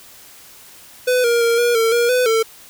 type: tone with pitch steps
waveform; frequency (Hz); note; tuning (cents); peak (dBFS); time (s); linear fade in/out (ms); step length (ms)
square; 501 / 471 / 465.3 / 478.5 / 452.6 / 474.3 / 501 / 448.1; B4 / A#4 / A#4 / A#4 / A4 / A#4 / B4 / A4; +25 / +18 / -3 / +45 / +49 / +30 / +25 / +32; -14; 1.07-2.43; 10; 170
effects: white hiss -43 dBFS RMS until 2.69 s